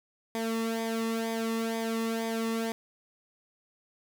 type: tone with flanger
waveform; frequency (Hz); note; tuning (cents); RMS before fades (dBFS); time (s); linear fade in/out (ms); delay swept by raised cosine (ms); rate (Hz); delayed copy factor
sawtooth; 226.2; A3; +48; -31; 0.35-2.72; 0; 0.71 to 1.33; 2.1; -0.7
effects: none